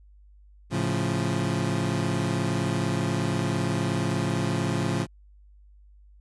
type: chord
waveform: 25% pulse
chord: A augmented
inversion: none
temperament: equal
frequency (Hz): 110 / 138.59 / 174.61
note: A2 / C#3 / E#3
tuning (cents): 0 / 0 / 0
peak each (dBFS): -25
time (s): 0.7-5.07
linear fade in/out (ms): 50
effects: added 50 Hz sine -50 dBFS peak until 6.2 s + resampled to 24000 Hz